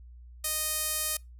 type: tone with band-pass filter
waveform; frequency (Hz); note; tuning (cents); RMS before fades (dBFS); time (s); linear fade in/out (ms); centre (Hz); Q
sawtooth; 620; D#5; -6; -31; 0.44-1.17; 5; 11000; 1.4
effects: noise-tail reverb RT60 0.2 s tail -24 dB re dry + added 60 Hz sine -46 dBFS peak until 1.39 s